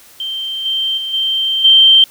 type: tone with level steps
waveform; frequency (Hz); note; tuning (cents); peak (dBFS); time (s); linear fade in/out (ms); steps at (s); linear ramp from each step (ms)
sine; 3136; G7; 0; -19 / -14 / -19 / -13 / -4; 0.2-2.04; 2; 0.65 / 0.97 / 1.13 / 1.64; 10
effects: white hiss -43 dBFS RMS until 2.1 s